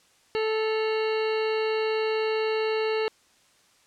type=harmonic tone with a mistuned harmonic; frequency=437.8 Hz; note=A4; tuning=9 cents flat; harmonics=1 / 2 / 3 / 4 / 5 / 6 / 7 / 9 / 10; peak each=-24 / -35 / -38 / -39 / -38 / -37 / -46 / -42 / -41 dBFS; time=0.35-3.08 s; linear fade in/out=0 ms; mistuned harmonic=6; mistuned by=+91 cents; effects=white hiss -61 dBFS RMS until 3.86 s + low-pass 8000 Hz 12 dB/octave